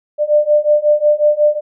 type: beating tone pair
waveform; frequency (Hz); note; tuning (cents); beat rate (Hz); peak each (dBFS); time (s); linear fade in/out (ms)
sine; 594 / 599.5; D5 / D5; +20 / +36; 5.5; -13 / -12; 0.18-1.61; 50
effects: none